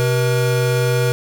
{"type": "tone pair together", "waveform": "square", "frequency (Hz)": [127.11, 479.9], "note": ["C3", "B4"], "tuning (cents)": [-50, -50], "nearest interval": "octave + major seventh", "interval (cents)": 2300, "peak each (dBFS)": [-17, -20], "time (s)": [0, 1.12], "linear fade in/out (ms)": 0, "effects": []}